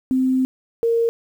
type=tone pair in turn; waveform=sine; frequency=259.5 / 462.4 Hz; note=C4 / A#4; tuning=-14 / -14 cents; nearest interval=minor seventh; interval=1000 cents; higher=second; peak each=-15 dBFS; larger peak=neither; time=0.11-0.45 / 0.83-1.09 s; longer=first; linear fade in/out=0 ms; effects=8-bit